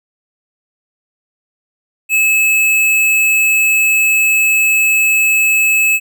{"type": "tone", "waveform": "square", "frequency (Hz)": 2595, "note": "E7", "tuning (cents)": -28, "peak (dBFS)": -10, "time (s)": [2.09, 6], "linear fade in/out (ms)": 50, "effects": []}